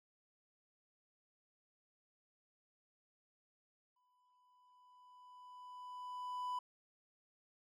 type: tone with exponential growth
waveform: triangle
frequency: 995 Hz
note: B5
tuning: 13 cents sharp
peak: -35 dBFS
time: 3.96-6.59 s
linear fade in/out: 5 ms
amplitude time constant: 570 ms
effects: none